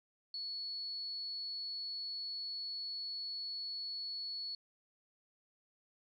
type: tone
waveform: sine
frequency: 4400 Hz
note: C#8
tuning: 14 cents flat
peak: -39 dBFS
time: 0.34-4.55 s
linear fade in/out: 2 ms
effects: 13-bit